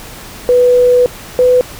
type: tone pair in turn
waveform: sine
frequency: 493.9 / 500.2 Hz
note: B4 / B4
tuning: 0 / +22 cents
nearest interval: unison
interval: 22 cents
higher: second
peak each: -5 dBFS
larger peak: neither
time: 0.49-1.06 / 1.39-1.61 s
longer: first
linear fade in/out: 0 ms
effects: pink hiss -31 dBFS RMS until 1.79 s